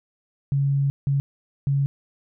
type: tone bursts at uneven times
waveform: sine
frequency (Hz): 139.3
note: C#3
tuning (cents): +9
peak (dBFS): -18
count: 3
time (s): 0.52-0.9 / 1.07-1.2 / 1.67-1.86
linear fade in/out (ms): 0
effects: none